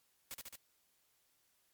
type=noise with echo; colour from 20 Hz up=white; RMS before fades=-45 dBFS; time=0.31-0.34 s; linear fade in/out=0 ms; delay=72 ms; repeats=3; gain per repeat=-2 dB; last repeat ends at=0.556 s; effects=white hiss -75 dBFS RMS until 1.73 s + MP3 96 kbps